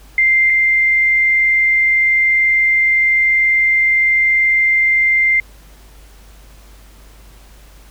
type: tone pair in turn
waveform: sine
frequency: 2093 / 2093 Hz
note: C7 / C7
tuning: 0 / 0 cents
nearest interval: unison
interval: 0 cents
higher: neither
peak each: -9 / -10 dBFS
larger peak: first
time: 0.18-0.5 / 0.5-5.4 s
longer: second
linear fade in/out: 2 ms
effects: added 50 Hz sine -40 dBFS peak until 7.9 s + pink hiss -47 dBFS RMS until 7.9 s